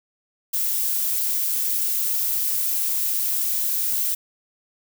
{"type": "noise", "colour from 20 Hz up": "violet", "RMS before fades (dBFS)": -23, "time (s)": [0.53, 4.15], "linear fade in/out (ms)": 10, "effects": []}